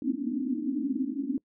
white band-pass noise, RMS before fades -30 dBFS, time 0.02-1.38 s, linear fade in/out 2 ms, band 230 to 300 Hz, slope 96 dB/octave, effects noise-tail reverb RT60 0.1 s tail -24 dB re dry

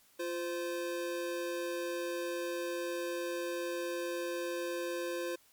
square tone pair together, 347.6 / 517 Hz, F4 / C5, -8 / -21 cents, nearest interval perfect fifth, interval 687 cents, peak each -38 / -38 dBFS, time 0.19-5.36 s, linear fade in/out 10 ms, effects white hiss -65 dBFS RMS until 5.52 s + MP3 96 kbps

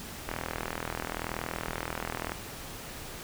click train, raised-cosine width 0.5 ms, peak -17 dBFS, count 84, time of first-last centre 0.29-2.319 s, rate 40.9 Hz, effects pink hiss -42 dBFS RMS until 3.23 s

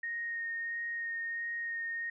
sine tone with vibrato, 1856 Hz, A#6, 8 cents flat, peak -34 dBFS, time 0.03-2.1 s, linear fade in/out 5 ms, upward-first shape sine, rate 1.5 Hz, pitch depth 11 cents each way, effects none

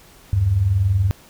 sine tone pair together, 77.78 / 98.37 Hz, D#2 / G2, 0 / +7 cents, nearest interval major third, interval 407 cents, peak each -23 / -15 dBFS, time 0.33-1.11 s, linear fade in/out 0 ms, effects pink hiss -48 dBFS RMS until 1.29 s

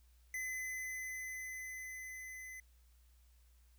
square tone with level ramp, 2027 Hz, B6, 45 cents sharp, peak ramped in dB -39 to -48 dBFS, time 0.34-2.6 s, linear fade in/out 2 ms, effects added 60 Hz sine -63 dBFS peak until 3.78 s + white hiss -75 dBFS RMS until 3.78 s

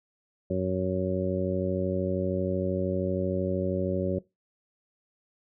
harmonic tone, 92.9 Hz, F#2, 7 cents sharp, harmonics 1 / 2 / 3 / 4 / 5 / 6, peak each -33 / -30 / -35 / -31 / -36 / -31 dBFS, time 0.5-4.19 s, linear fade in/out 5 ms, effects noise-tail reverb RT60 0.2 s tail -20 dB re dry

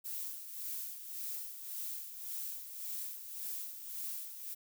violet noise with tremolo, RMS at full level -40 dBFS, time 0.04-4.55 s, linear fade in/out 20 ms, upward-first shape sine, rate 1.8 Hz, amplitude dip 60%, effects none

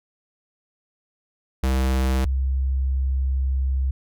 square / sine tone pair in turn, 65.41 / 66.21 Hz, C2 / C2, 0 / +21 cents, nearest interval unison, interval 21 cents, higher second, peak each -19 dBFS, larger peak neither, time 1.63-2.25 / 2.25-3.91 s, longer second, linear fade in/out 5 ms, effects none

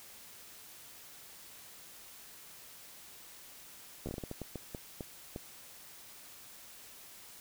slowing click train, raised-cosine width 2 ms, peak -26 dBFS, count 13, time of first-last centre 4.06-5.361 s, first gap 12 ms, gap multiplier 1.36, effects white hiss -53 dBFS RMS until 7.4 s

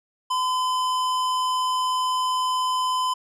sine tone with hard clipping, 1017 Hz, C6, 50 cents flat, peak -23 dBFS, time 0.3-3.14 s, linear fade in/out 10 ms, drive 15 dB, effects none

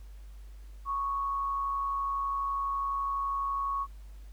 sine tone with amplitude modulation, 1108.7 Hz, C#6, in tune, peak -27 dBFS, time 0.85-3.87 s, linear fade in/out 50 ms, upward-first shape sine, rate 132 Hz, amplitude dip 35%, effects added 50 Hz sine -44 dBFS peak until 4.32 s + pink hiss -64 dBFS RMS until 4.32 s

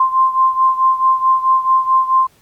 sine beating tone pair, 1046.5 / 1051.1 Hz, C6 / C6, 0 / +8 cents, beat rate 4.6 Hz, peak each -12 / -16 dBFS, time 0-2.27 s, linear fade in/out 5 ms, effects pink hiss -53 dBFS RMS until 2.41 s + Opus 32 kbps

